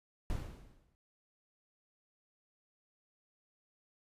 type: noise with exponential decay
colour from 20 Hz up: brown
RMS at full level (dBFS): -35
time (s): 0.3-0.95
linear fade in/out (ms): 0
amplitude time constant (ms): 140
effects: resampled to 32000 Hz